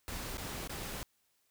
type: noise with dropouts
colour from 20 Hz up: pink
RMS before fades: -41 dBFS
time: 0.08-1.03 s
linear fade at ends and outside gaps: 0 ms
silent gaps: 0.371-0.381 / 0.675-0.695 s
effects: white hiss -75 dBFS RMS until 1.5 s